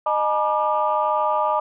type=tone cluster; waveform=sine; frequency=613 / 856 / 958 / 1194 Hz; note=D#5 / A5 / A#5 / D6; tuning=-26 / -48 / +47 / +28 cents; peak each=-23 dBFS; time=0.06-1.6 s; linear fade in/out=5 ms; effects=tanh soft clip ceiling -9 dBFS